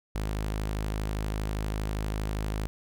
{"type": "tone", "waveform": "sawtooth", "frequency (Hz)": 52.5, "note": "G#1", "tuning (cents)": 19, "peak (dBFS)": -25, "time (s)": [0.15, 2.67], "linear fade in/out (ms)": 0, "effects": []}